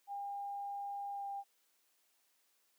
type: tone with pitch glide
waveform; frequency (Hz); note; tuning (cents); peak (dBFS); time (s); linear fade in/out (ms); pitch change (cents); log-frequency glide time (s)
sine; 804 to 797.5; G5 to G5; +44 to +30; -39; 0.07-1.44; 50; -14; 1.12-1.26
effects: white hiss -75 dBFS RMS until 2.78 s + high-pass 300 Hz 12 dB/octave